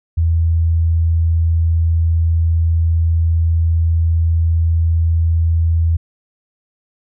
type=tone; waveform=sine; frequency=82.5 Hz; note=E2; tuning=2 cents sharp; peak=-11 dBFS; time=0.17-5.97 s; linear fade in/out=10 ms; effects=none